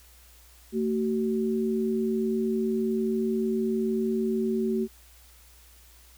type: tone pair together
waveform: sine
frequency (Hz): 224.7 / 377.9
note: A3 / F#4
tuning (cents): +37 / +37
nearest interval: major sixth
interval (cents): 900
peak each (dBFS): -26 / -27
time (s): 0.72-4.88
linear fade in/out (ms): 50
effects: added 60 Hz sine -54 dBFS peak until 6.17 s + white hiss -56 dBFS RMS until 6.17 s